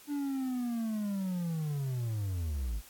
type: linear sweep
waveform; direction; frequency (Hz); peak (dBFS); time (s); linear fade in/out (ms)
triangle; down; 293.7 to 48.53; -29; 0.07-2.82; 50
effects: white hiss -55 dBFS RMS until 2.89 s + AAC 64 kbps